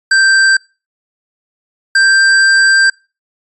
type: tone pair in turn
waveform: square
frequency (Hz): 1568 / 1575.9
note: G6 / G6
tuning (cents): 0 / +9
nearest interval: unison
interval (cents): 9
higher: second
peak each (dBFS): -7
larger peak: neither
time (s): 0.11-0.57 / 1.95-2.9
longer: second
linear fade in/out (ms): 5
effects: noise-tail reverb RT60 0.3 s tail -24 dB re dry + resampled to 22050 Hz